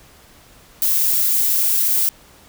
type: noise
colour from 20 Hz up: violet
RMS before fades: -17 dBFS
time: 0.82-2.09 s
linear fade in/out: 0 ms
effects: pink hiss -48 dBFS RMS until 2.48 s